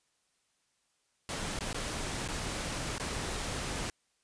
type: noise with dropouts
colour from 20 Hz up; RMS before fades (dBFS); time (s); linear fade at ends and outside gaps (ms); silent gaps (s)
pink; -36; 1.29-3.9; 1; 1.59-1.607 / 1.73-1.744 / 2.278-2.286 / 2.982-2.998
effects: white hiss -75 dBFS RMS until 4.23 s + resampled to 22050 Hz